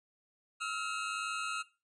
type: tone pair together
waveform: 25% pulse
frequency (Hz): 1287 / 1388.7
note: E6 / F6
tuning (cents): -42 / -10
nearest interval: minor second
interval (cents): 132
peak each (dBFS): -34 / -34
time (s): 0.6-1.63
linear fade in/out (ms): 20
effects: noise-tail reverb RT60 0.3 s tail -18 dB re dry + resampled to 24000 Hz